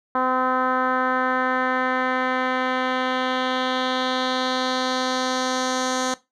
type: tone with low-pass filter sweep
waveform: 10% pulse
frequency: 256.5 Hz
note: C4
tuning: 34 cents flat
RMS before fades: -23 dBFS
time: 0.15-6.14 s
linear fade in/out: 2 ms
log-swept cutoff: 1200 to 6600 Hz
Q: 2.2
effects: noise-tail reverb RT60 0.2 s tail -17 dB re dry